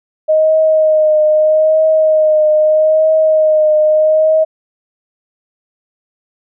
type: tone with vibrato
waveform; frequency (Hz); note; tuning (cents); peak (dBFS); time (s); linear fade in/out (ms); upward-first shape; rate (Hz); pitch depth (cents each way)
sine; 622.3; D#5; 0; -7; 0.28-4.45; 20; triangle; 0.79; 29
effects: none